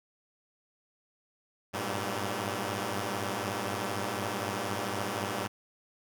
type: tone cluster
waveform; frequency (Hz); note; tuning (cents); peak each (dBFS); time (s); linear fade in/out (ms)
5% pulse; 98.9 / 102.9 / 116.3 / 192.1; G2 / G#2 / A#2 / G3; +16 / -16 / -4 / -35; -26; 1.73-5.48; 20
effects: none